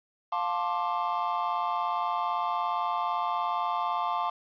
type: chord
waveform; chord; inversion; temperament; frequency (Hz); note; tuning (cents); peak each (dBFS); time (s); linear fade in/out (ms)
triangle; D minor seventh; first; just; 704.8 / 881 / 1057.2 / 1174.7; F5 / A5 / C6 / D6; +16 / +2 / +18 / 0; -31 / -30 / -30 / -31; 0.32-4.3; 5
effects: resampled to 11025 Hz + 9-bit